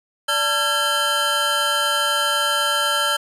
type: tone cluster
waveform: square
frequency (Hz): 582 / 894 / 1362 / 1634 / 3105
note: D5 / A5 / F6 / G#6 / G7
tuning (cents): -16 / +27 / -44 / -29 / -17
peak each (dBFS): -28 / -29 / -23 / -26 / -23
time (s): 0.28-3.17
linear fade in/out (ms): 10
effects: resampled to 32000 Hz + 8-bit